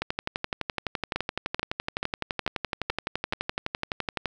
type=two click trains; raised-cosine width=0.3 ms; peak=-11 / -11 dBFS; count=51 / 6; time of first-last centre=0.02-4.257 / 1.16-3.334 s; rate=11.8 / 2.3 Hz; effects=none